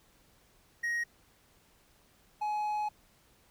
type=tone pair in turn; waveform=triangle; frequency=1881 / 843 Hz; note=A#6 / G#5; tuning=+15 / +26 cents; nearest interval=octave + major second; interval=1389 cents; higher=first; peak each=-28 dBFS; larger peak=neither; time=0.83-1.04 / 2.41-2.89 s; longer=second; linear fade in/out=10 ms; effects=pink hiss -65 dBFS RMS until 3.5 s